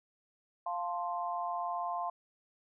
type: chord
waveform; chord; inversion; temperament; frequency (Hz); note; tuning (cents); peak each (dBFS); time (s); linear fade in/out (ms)
sine; F major; none; equal; 698.5 / 880 / 1046.5; F5 / A5 / C6; 0 / 0 / 0; -36 / -40 / -37; 0.66-2.1; 5
effects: none